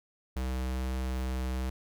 square tone, 64.2 Hz, C2, 32 cents flat, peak -31 dBFS, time 0.36-1.7 s, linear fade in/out 5 ms, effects none

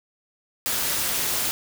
white noise with amplitude modulation, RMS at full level -22 dBFS, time 0.66-1.51 s, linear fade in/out 0 ms, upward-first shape sine, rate 258 Hz, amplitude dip 65%, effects none

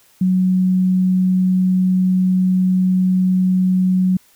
sine tone, 185 Hz, F#3, in tune, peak -12 dBFS, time 0.21-4.17 s, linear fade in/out 5 ms, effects white hiss -53 dBFS RMS until 4.35 s

